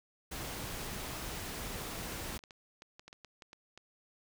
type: noise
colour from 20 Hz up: pink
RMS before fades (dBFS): -41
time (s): 0.31-2.38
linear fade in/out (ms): 10
type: clicks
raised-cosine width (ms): 0.2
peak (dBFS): -33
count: 12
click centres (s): 2.355 / 2.391 / 2.438 / 2.508 / 2.821 / 2.995 / 3.08 / 3.129 / 3.247 / 3.422 / 3.531 / 3.776
effects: none